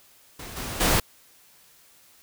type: noise with level steps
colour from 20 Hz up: pink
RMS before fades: -39 / -33 / -21 dBFS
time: 0.39-1 s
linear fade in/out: 5 ms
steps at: 0.56 / 0.8 s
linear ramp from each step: 10 ms
effects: white hiss -56 dBFS RMS until 2.22 s